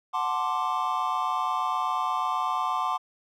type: chord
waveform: triangle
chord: D dominant seventh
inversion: first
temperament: equal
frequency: 740 / 880 / 1046.5 / 1174.7 Hz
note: F#5 / A5 / C6 / D6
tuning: 0 / 0 / 0 / 0 cents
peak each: -30 / -30 / -27 / -28 dBFS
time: 0.13-2.98 s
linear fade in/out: 20 ms
effects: none